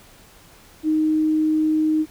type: tone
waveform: sine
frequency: 311.1 Hz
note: D#4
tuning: in tune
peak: -16 dBFS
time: 0.83-2.06 s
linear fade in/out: 50 ms
effects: pink hiss -49 dBFS RMS until 2.1 s